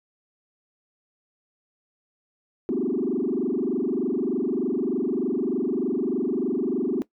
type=tone with frequency modulation; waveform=sine; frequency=311.1 Hz; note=D#4; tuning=in tune; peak=-21 dBFS; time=2.69-7.02 s; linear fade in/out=0 ms; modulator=23.3 Hz; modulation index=3.8; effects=noise-tail reverb RT60 0.1 s tail -19 dB re dry + tanh soft clip ceiling -17 dBFS